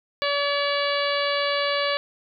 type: harmonic tone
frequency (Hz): 571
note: D5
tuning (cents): -49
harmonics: 1 / 2 / 3 / 4 / 5 / 6 / 7 / 8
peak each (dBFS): -25 / -28 / -30 / -31 / -32 / -33 / -33 / -34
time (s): 0.22-1.97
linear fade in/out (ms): 0
effects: none